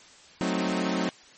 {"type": "chord", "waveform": "sawtooth", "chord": "F# diminished seventh", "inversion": "none", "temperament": "equal", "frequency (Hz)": [185, 220, 261.6, 311.1], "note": ["F#3", "A3", "C4", "Eb4"], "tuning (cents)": [0, 0, 0, 0], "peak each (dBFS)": [-25, -28, -27, -28], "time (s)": [0.41, 1.09], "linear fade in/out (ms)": 0, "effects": ["white hiss -52 dBFS RMS until 1.37 s", "MP3 32 kbps"]}